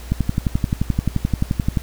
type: click train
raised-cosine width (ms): 5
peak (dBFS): -5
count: 20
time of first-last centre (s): 0.12-1.772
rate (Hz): 11.5
effects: added 60 Hz sine -33 dBFS peak until 1.82 s + pink hiss -41 dBFS RMS until 1.82 s